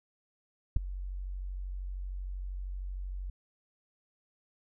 sine tone with ADSR envelope, 46.46 Hz, F#1, 8 cents sharp, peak -16 dBFS, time 0.76-3.3 s, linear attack 6 ms, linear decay 7 ms, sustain -19 dB, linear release 4 ms, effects none

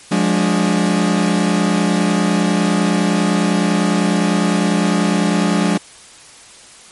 40% pulse chord, D diminished, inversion first, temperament equal with one note detuned, 177.77 / 207.7 / 293.7 Hz, F3 / Ab3 / D4, +31 / 0 / 0 cents, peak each -16 / -16 / -19 dBFS, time 0.11-5.78 s, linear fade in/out 10 ms, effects white hiss -41 dBFS RMS until 6.91 s + MP3 48 kbps

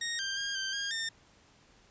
15% pulse tone with pitch steps, 1864 / 1581 / 1613 / 1565 / 1619 / 1813 Hz, A#6 / G6 / G6 / G6 / G#6 / A#6, -1 / +14 / +49 / -3 / -45 / -49 cents, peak -26 dBFS, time 0.01-1.09 s, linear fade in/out 5 ms, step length 180 ms, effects pink hiss -62 dBFS RMS until 1.9 s + resampled to 16000 Hz

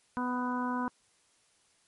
harmonic tone, 248.6 Hz, B3, 12 cents sharp, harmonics 1 / 2 / 3 / 4 / 5 / 6, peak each -32 / -43 / -43 / -34 / -42 / -41 dBFS, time 0.17-0.88 s, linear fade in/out 0 ms, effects white hiss -68 dBFS RMS until 1.87 s + MP3 48 kbps

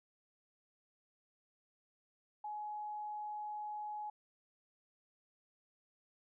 sine tone, 842 Hz, G#5, 24 cents sharp, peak -40 dBFS, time 2.44-4.1 s, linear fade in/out 5 ms, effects none

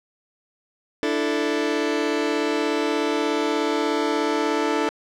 sawtooth chord, D suspended second, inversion none, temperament just, 293.7 / 330.4 / 440.5 Hz, D4 / E4 / A4, 0 / +4 / +2 cents, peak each -21 / -22 / -20 dBFS, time 1.03-4.89 s, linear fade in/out 0 ms, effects low-pass 5000 Hz 12 dB/octave + 9-bit

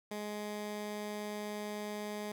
15% pulse tone, 209.1 Hz, G#3, 12 cents sharp, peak -32 dBFS, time 0.11-2.32 s, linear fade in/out 5 ms, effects none

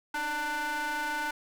45% pulse ring-modulated tone, 294.2 Hz, D4, 3 cents sharp, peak -27 dBFS, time 0.14-1.31 s, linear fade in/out 5 ms, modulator 1190 Hz, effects none

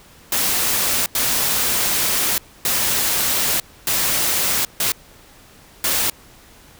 white noise bursts at uneven times, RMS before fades -19 dBFS, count 6, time 0.32-1.06 / 1.15-2.38 / 2.65-3.6 / 3.87-4.65 / 4.8-4.92 / 5.84-6.1 s, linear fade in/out 2 ms, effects pink hiss -47 dBFS RMS until 6.79 s

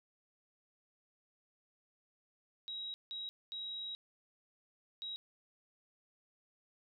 sine tone bursts at uneven times, 3835 Hz, A#7, 48 cents sharp, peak -40 dBFS, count 4, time 2.68-2.94 / 3.11-3.29 / 3.52-3.95 / 5.02-5.16 s, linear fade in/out 0 ms, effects none

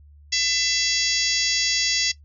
harmonic tone, 670 Hz, E5, 28 cents sharp, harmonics 3 / 4 / 5 / 6 / 7 / 8 / 9 / 10, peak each -28 / -31 / -29 / -31 / -25 / -25 / -30 / -28 dBFS, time 0.32-2.12 s, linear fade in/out 10 ms, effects noise-tail reverb RT60 0.1 s tail -17 dB re dry + added 73 Hz sine -46 dBFS peak until 2.24 s

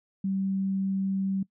sine tone, 193.2 Hz, G3, 25 cents flat, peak -25 dBFS, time 0.24-1.43 s, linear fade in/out 5 ms, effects noise-tail reverb RT60 0.1 s tail -21 dB re dry

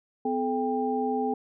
sine tone cluster, 252.5 / 431.2 / 794 Hz, B3 / A4 / G5, +39 / -35 / +22 cents, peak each -29 dBFS, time 0.25-1.34 s, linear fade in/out 5 ms, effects none

